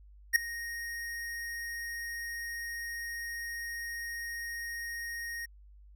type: tone with ADSR envelope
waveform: square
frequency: 1865 Hz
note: A#6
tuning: in tune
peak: -18 dBFS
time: 0.33-5.46 s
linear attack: 29 ms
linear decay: 3 ms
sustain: -19 dB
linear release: 11 ms
effects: added 50 Hz sine -52 dBFS peak until 5.95 s